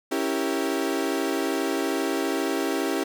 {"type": "chord", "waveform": "35% pulse", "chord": "C# diminished seventh", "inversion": "none", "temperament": "equal", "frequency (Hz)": [277.2, 329.6, 392, 466.2], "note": ["C#4", "E4", "G4", "Bb4"], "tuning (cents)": [0, 0, 0, 0], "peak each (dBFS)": [-27, -27, -27, -32], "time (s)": [0.11, 3.04], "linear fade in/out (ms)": 10, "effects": []}